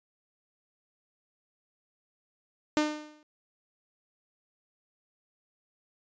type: tone with exponential decay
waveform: sawtooth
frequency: 302.5 Hz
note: D#4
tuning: 49 cents flat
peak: -17 dBFS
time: 2.77-3.23 s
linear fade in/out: 0 ms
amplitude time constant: 100 ms
effects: resampled to 16000 Hz